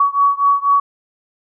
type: beating tone pair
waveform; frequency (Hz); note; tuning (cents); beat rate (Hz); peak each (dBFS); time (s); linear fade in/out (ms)
sine; 1126 / 1130.1; C#6 / C#6; +27 / +33; 4.1; -14 / -15; 0-0.8; 5
effects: none